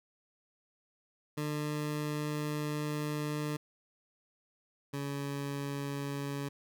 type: tone pair in turn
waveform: 20% pulse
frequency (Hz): 149.7 / 141.05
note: D3 / C#3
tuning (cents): +33 / +30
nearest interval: minor second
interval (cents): 103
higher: first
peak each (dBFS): -28 / -30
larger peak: first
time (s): 1.37-3.57 / 4.93-6.49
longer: first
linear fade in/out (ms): 10
effects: none